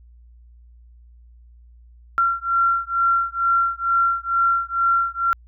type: beating tone pair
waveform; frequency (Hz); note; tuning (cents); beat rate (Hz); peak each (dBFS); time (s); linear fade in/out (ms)
sine; 1368 / 1370.2; F6 / F6; -36 / -33; 2.2; -20; 2.18-5.33; 0
effects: added 59 Hz sine -45 dBFS peak until 5.47 s